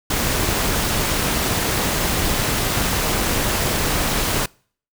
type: noise with amplitude modulation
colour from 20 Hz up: pink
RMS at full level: -18 dBFS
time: 0.1-4.46 s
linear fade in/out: 5 ms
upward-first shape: sine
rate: 258 Hz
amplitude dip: 50%
effects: noise-tail reverb RT60 0.5 s tail -26 dB re dry